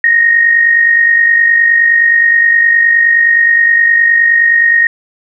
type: tone with amplitude modulation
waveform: sine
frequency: 1863 Hz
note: A#6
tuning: 2 cents flat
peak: -3 dBFS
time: 0.04-4.87 s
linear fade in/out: 2 ms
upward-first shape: sine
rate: 49.6 Hz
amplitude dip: 50%
effects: none